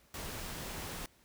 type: noise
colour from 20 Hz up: pink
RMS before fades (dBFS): -42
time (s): 0.14-1.06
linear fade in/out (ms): 2
effects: pink hiss -66 dBFS RMS until 1.24 s